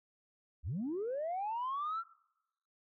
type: linear sweep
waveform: sine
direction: up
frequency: 52.4 to 1385 Hz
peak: -33 dBFS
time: 0.63-2.04 s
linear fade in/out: 50 ms
effects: noise-tail reverb RT60 0.9 s tail -23 dB re dry + tanh soft clip ceiling -31 dBFS